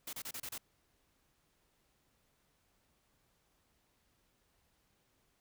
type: noise bursts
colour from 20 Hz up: white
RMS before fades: -43 dBFS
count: 6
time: 0.07-0.58 s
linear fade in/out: 5 ms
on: 60 ms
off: 30 ms
effects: pink hiss -75 dBFS RMS until 5.4 s